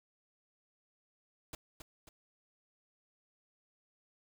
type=noise with echo; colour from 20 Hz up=pink; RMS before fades=-44 dBFS; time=1.53-1.55 s; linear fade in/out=2 ms; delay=270 ms; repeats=2; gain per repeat=-6 dB; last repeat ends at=2.09 s; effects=none